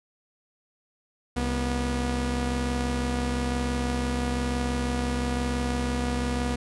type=tone pair together; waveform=sawtooth; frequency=65.94 / 242.7 Hz; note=C2 / B3; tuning=+14 / -30 cents; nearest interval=octave + major seventh; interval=2256 cents; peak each=-24 dBFS; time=1.36-6.56 s; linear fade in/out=10 ms; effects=resampled to 24000 Hz